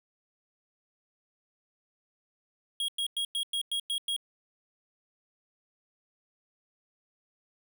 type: tone bursts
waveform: square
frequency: 3286 Hz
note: G#7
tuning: 19 cents flat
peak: -29 dBFS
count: 8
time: 2.8-4.164 s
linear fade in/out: 2 ms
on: 83 ms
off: 100 ms
effects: none